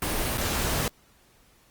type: noise with dropouts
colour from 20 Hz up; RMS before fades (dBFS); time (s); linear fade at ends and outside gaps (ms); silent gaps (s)
pink; -27; 0.02-0.88; 2; 0.374-0.379
effects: pink hiss -60 dBFS RMS until 1.7 s + Opus 32 kbps